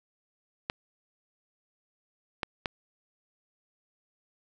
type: clicks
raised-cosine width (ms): 0.3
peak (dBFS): -13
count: 3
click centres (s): 0.699 / 2.432 / 2.658
effects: none